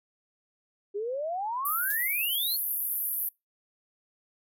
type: exponential sweep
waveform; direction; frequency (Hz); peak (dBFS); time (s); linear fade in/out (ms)
sine; up; 392 to 4435; -29; 0.94-2.57; 20
type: band-pass noise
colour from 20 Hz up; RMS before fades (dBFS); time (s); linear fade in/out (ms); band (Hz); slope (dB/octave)
pink; -31; 1.65-3.29; 5; 11000 to 15000; 96
type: noise with exponential decay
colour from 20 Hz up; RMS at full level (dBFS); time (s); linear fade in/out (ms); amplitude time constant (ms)
violet; -33; 1.9-2.07; 2; 36
effects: noise-tail reverb RT60 0.2 s tail -25 dB re dry